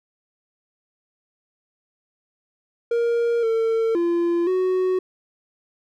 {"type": "tone with pitch steps", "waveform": "triangle", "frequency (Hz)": [469.1, 451.4, 342.8, 370.7], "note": ["A#4", "A4", "F4", "F#4"], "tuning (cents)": [11, 44, -32, 3], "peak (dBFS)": -16, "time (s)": [2.91, 4.99], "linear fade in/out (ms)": 5, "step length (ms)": 520, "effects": []}